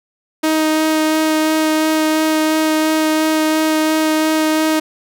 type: tone with vibrato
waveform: sawtooth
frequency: 313.1 Hz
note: D#4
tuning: 11 cents sharp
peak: -9 dBFS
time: 0.43-4.8 s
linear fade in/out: 10 ms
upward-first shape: sine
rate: 2.9 Hz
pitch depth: 9 cents each way
effects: none